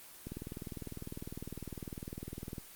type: click train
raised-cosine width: 3 ms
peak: -28 dBFS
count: 47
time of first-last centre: 0.27-2.582 s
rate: 19.9 Hz
effects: white hiss -53 dBFS RMS until 2.75 s + Opus 24 kbps